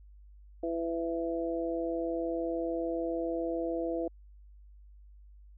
harmonic tone, 166.7 Hz, E3, 20 cents sharp, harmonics 2 / 3 / 4, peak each -33 / -35 / -36 dBFS, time 0.63-4.08 s, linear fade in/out 5 ms, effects added 50 Hz sine -51 dBFS peak until 5.57 s

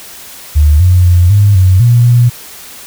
sine tone with pitch steps, 74.9 / 90.4 / 88.1 / 102 / 93 / 119.6 / 120.8 Hz, D2 / F#2 / F2 / G#2 / F#2 / A#2 / B2, +35 / -40 / +16 / -31 / +9 / +45 / -38 cents, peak -3 dBFS, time 0.55-2.3 s, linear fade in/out 20 ms, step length 250 ms, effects white hiss -31 dBFS RMS until 2.86 s

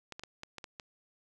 clicks, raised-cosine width 0.2 ms, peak -25 dBFS, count 7, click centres 0.123 / 0.195 / 0.236 / 0.434 / 0.583 / 0.642 / 0.798 s, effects none

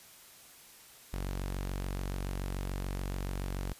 sawtooth tone, 46.96 Hz, F#1, 26 cents sharp, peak -30 dBFS, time 1.13-3.73 s, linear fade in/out 0 ms, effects white hiss -55 dBFS RMS until 3.79 s + resampled to 32000 Hz

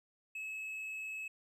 triangle tone, 2584 Hz, E7, 35 cents flat, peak -38 dBFS, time 0.35-1.28 s, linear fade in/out 5 ms, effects none

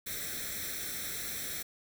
white noise with comb filter, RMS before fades -38 dBFS, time 0.06-1.63 s, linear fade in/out 10 ms, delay 0.52 ms, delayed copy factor +0.8, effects none

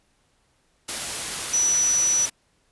sine tone in noise, 5920 Hz, F#8, in tune, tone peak -18 dBFS, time 1.53-2.26 s, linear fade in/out 10 ms, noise white, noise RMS -29 dBFS, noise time 0.88-2.3 s, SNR +8 dB, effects pink hiss -66 dBFS RMS until 2.71 s + resampled to 24000 Hz

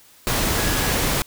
sine tone in noise, 1669 Hz, G#6, 8 cents sharp, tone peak -31 dBFS, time 0.58-0.92 s, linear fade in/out 0 ms, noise pink, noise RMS -21 dBFS, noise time 0.27-1.22 s, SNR -13 dB, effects white hiss -51 dBFS RMS until 1.26 s

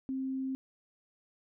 sine tone, 264.5 Hz, C4, 19 cents sharp, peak -32 dBFS, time 0.09-0.55 s, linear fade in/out 0 ms, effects none

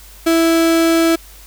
35% pulse tone, 329.6 Hz, E4, in tune, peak -9 dBFS, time 0.26-1.16 s, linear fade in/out 10 ms, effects added 50 Hz sine -40 dBFS peak until 1.46 s + white hiss -42 dBFS RMS until 1.46 s

